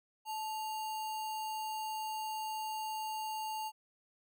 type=tone with sample-and-hold; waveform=sine; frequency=871 Hz; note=A5; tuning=18 cents flat; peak=-36 dBFS; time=0.25-3.72 s; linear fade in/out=50 ms; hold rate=3675 Hz; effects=none